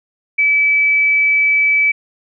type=tone; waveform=sine; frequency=2300 Hz; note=D7; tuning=37 cents flat; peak=-10 dBFS; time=0.38-1.92 s; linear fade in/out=10 ms; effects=none